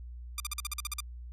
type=tone bursts; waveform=5% pulse; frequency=1198 Hz; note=D6; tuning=34 cents sharp; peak=-20 dBFS; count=10; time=0.38-1.004 s; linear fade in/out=2 ms; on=21 ms; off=46 ms; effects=added 60 Hz sine -41 dBFS peak until 1.32 s + resampled to 32000 Hz